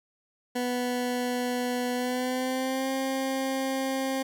20% pulse tone with pitch glide, 246.9 to 266.2 Hz, B3 to C4, 0 to +30 cents, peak -22 dBFS, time 0.55-4.23 s, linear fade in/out 10 ms, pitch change +130 cents, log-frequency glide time 1.94-2.89 s, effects none

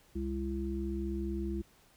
harmonic tone, 67.5 Hz, C#2, 45 cents flat, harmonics 1 / 3 / 5, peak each -36 / -38 / -37 dBFS, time 0.15-1.62 s, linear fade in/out 10 ms, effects pink hiss -64 dBFS RMS until 1.96 s

